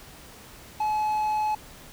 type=tone; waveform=triangle; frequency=854 Hz; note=G#5; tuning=48 cents sharp; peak=-21 dBFS; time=0.8-1.55 s; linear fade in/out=5 ms; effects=pink hiss -47 dBFS RMS until 1.92 s

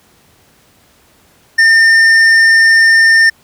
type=tone with hard clipping; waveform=sine; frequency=1809 Hz; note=A6; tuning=48 cents sharp; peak=-6 dBFS; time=1.58-3.3 s; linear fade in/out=10 ms; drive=7 dB; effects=pink hiss -49 dBFS RMS until 3.43 s + high-pass 60 Hz 12 dB/octave

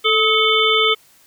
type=harmonic tone with a mistuned harmonic; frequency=440 Hz; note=A4; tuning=in tune; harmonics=1 / 3 / 5 / 7 / 8; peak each=-19 / -19 / -19 / -19 / -19 dBFS; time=0.04-0.95 s; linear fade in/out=20 ms; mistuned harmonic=3; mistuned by=-64 cents; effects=white hiss -52 dBFS RMS until 1.26 s

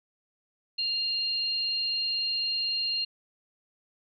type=tone pair together; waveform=sine; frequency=2794 / 4208 Hz; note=F7 / C8; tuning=0 / +9 cents; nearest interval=perfect fifth; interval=709 cents; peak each=-34 / -27 dBFS; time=0.78-3.05 s; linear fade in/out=10 ms; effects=none

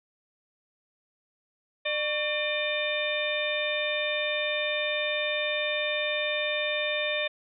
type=harmonic tone with a mistuned harmonic; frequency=600 Hz; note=D5; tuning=37 cents sharp; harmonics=1 / 2 / 3 / 4 / 5 / 6; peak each=-30 / -41 / -34 / -31 / -39 / -33 dBFS; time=1.85-7.28 s; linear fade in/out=10 ms; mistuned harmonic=2; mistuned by=-110 cents; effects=none

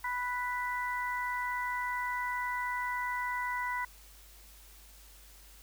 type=harmonic tone; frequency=493.9 Hz; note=B4; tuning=in tune; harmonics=2 / 3 / 4; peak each=-34 / -40 / -36 dBFS; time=0.04-3.85 s; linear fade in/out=5 ms; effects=added 50 Hz sine -55 dBFS peak until 5.62 s + white hiss -57 dBFS RMS until 5.62 s

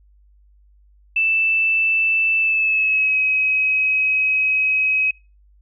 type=tone with pitch glide; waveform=sine; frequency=2646 to 2543 Hz; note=E7 to D#7; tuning=+6 to +37 cents; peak=-15 dBFS; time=1.16-5.11 s; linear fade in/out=5 ms; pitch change=-69 cents; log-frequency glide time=2.38-3.17 s; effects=noise-tail reverb RT60 0.3 s tail -25 dB re dry + added 50 Hz sine -50 dBFS peak until 5.61 s

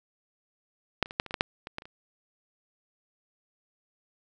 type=clicks; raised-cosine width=0.3 ms; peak=-7 / -27 / -23 / -8 / -25 / -21 / -13 / -6 / -22 / -18 / -30 / -30 dBFS; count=12; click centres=1.027 / 1.059 / 1.109 / 1.199 / 1.263 / 1.309 / 1.342 / 1.409 / 1.671 / 1.784 / 1.821 / 1.855 s; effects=none

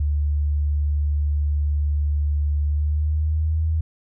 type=tone with pitch glide; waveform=sine; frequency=73.42 to 79.6 Hz; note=D2 to D#2; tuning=0 to +40 cents; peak=-18 dBFS; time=0-3.81 s; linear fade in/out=5 ms; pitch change=+140 cents; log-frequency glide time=2.65-3.65 s; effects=none

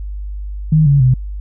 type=tone with pitch steps; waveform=sine; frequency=155.6 / 141.05 / 127.86 Hz; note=D#3 / C#3 / C3; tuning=0 / +30 / -40 cents; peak=-7 dBFS; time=0.72-1.14 s; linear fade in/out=5 ms; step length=140 ms; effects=added 50 Hz sine -22 dBFS peak until 1.4 s

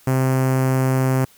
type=tone with notch filter; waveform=sawtooth; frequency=131 Hz; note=C3; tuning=2 cents sharp; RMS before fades=-18 dBFS; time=0.07-1.25 s; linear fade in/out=5 ms; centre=3700 Hz; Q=0.61; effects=white hiss -52 dBFS RMS until 1.37 s

